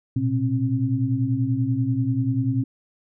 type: tone cluster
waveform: sine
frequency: 115.6 / 125.9 / 267.5 Hz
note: A#2 / B2 / C4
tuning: -14 / +34 / +38 cents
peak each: -24 dBFS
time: 0.16-2.64 s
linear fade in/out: 5 ms
effects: none